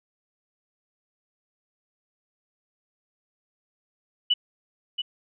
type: tone with echo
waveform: sine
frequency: 2960 Hz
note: F#7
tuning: in tune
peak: -17 dBFS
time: 4.3-4.34 s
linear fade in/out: 10 ms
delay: 680 ms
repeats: 1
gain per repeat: -8 dB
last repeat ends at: 5.02 s
effects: none